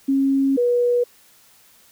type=tone pair in turn; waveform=sine; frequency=272.3 / 485.2 Hz; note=C#4 / B4; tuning=-31 / -31 cents; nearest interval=minor seventh; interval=1000 cents; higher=second; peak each=-15 dBFS; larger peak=neither; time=0.08-0.57 / 0.57-1.04 s; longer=first; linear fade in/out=10 ms; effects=white hiss -53 dBFS RMS until 1.91 s